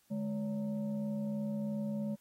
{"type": "tone with frequency modulation", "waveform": "sine", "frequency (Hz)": 210, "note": "G#3", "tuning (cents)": 19, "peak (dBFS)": -33, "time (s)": [0.1, 2.16], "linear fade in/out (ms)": 20, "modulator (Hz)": 357, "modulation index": 0.61, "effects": ["white hiss -70 dBFS RMS until 2.2 s", "AAC 48 kbps"]}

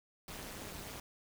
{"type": "noise with amplitude modulation", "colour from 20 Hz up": "pink", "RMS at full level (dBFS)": -42, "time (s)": [0.28, 1], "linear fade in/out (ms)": 2, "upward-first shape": "sine", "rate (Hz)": 210, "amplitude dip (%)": 95, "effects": []}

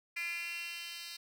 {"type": "tone with high-pass filter sweep", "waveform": "10% pulse", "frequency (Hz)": 342.1, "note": "F4", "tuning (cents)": -36, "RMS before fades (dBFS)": -41, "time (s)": [0.16, 1.17], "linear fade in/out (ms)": 10, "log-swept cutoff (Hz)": [2300, 3500], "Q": 7.6, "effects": []}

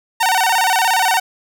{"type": "tone with vibrato", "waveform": "sawtooth", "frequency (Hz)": 830.6, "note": "G#5", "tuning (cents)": 0, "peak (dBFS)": -9, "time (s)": [0.2, 1.2], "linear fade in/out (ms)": 10, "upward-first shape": "square", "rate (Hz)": 17, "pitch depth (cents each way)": 170, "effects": []}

